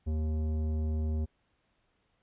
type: tone with tanh clipping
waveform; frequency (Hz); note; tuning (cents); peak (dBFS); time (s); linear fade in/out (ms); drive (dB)
sine; 77.78; D#2; 0; -30; 0.06-1.26; 20; 13
effects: pink hiss -74 dBFS RMS until 2.22 s + resampled to 8000 Hz